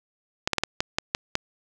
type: clicks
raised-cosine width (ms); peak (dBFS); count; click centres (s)
0.2; -5; 8; 0.475 / 0.533 / 0.583 / 0.636 / 0.805 / 0.985 / 1.149 / 1.354
effects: none